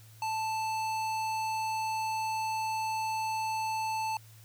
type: tone with hard clipping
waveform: sine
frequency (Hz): 880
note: A5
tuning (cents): 0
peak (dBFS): -32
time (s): 0.22-4.17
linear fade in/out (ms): 2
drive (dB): 17
effects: added 110 Hz sine -52 dBFS peak until 4.44 s + white hiss -59 dBFS RMS until 4.44 s